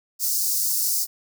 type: high-pass noise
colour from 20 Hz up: white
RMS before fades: -23 dBFS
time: 0.19-1.07 s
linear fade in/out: 50 ms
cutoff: 4700 Hz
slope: 48 dB/octave
effects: none